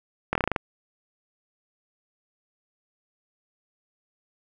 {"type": "slowing click train", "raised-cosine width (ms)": 0.5, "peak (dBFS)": -8, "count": 8, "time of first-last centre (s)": [0.33, 0.562], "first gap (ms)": 23, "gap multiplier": 1.12, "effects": []}